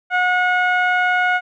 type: tone with low-pass filter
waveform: 15% pulse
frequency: 726 Hz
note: F#5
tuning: 33 cents flat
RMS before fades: -17 dBFS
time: 0.1-1.41 s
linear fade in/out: 50 ms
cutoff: 1700 Hz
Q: 1.5
effects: none